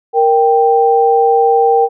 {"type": "tone pair together", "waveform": "sine", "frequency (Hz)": [466.2, 785], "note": ["A#4", "G5"], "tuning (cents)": [0, 2], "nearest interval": "major sixth", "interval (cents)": 902, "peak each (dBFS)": -10, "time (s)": [0.13, 1.89], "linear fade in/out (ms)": 50, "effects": []}